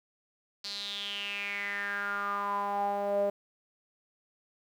sawtooth tone with band-pass filter sweep, 202 Hz, G#3, 48 cents flat, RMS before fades -33 dBFS, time 0.64-3.3 s, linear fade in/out 5 ms, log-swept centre 4500 to 560 Hz, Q 7.1, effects 10-bit

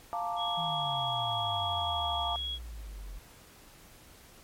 sine chord, Bb major seventh, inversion second, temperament equal, 698.5 / 880 / 932.3 / 1174.7 Hz, F5 / A5 / Bb5 / D6, 0 / 0 / 0 / 0 cents, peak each -34 / -36 / -40 / -37 dBFS, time 0.13-2.36 s, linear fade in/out 0 ms
sine tone, 3322 Hz, G#7, in tune, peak -33 dBFS, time 0.36-2.59 s, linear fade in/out 50 ms
sine exponential sweep, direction down, 166.5 to 43.65 Hz, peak -39 dBFS, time 0.57-3.19 s, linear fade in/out 10 ms
effects pink hiss -55 dBFS RMS until 4.43 s + MP3 64 kbps

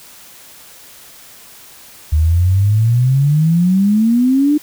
sine exponential sweep, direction up, 74.7 to 303.4 Hz, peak -9 dBFS, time 2.12-4.58 s, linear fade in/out 10 ms, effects white hiss -40 dBFS RMS until 4.62 s

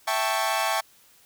sawtooth chord, A dominant seventh, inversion second, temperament equal, 659.3 / 784 / 880 / 1108.7 Hz, E5 / G5 / A5 / C#6, 0 / 0 / 0 / 0 cents, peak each -25 dBFS, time 0.07-0.81 s, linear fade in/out 10 ms, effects white hiss -57 dBFS RMS until 1.25 s

